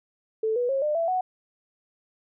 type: tone with pitch steps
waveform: sine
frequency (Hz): 440 / 488.2 / 541.7 / 601.1 / 666.9 / 740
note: A4 / B4 / C#5 / D5 / E5 / F#5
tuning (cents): 0 / -20 / -40 / +40 / +20 / 0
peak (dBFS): -22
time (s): 0.43-1.21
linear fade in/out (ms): 5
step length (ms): 130
effects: none